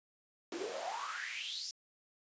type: noise with high-pass filter sweep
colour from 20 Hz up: pink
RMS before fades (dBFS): -41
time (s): 0.52-1.71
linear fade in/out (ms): 2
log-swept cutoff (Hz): 310 to 5600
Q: 8.5
effects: resampled to 16000 Hz